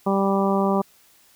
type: harmonic tone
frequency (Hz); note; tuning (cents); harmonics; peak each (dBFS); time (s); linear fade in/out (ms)
196; G3; 0; 1 / 2 / 3 / 4 / 5 / 6; -21 / -24 / -26 / -27 / -28 / -29; 0.06-0.82; 10
effects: white hiss -56 dBFS RMS until 1.35 s